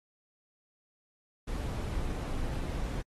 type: noise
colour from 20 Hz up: brown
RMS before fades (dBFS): -34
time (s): 1.47-3.02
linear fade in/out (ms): 10
effects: AAC 32 kbps